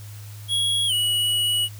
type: tone with pitch glide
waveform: square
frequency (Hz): 3322 to 2926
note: G#7 to F#7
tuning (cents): 0 to -20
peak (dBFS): -20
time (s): 0.48-1.69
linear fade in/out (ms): 50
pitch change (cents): -220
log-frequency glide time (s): 0.87-0.93
effects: added 104 Hz sine -36 dBFS peak until 1.79 s + white hiss -47 dBFS RMS until 1.79 s